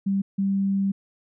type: tone pair in turn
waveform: sine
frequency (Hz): 196 / 196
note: G3 / G3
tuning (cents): 0 / 0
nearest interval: unison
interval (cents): 0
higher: neither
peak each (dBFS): -20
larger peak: neither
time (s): 0.06-0.22 / 0.38-0.92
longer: second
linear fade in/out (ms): 10
effects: none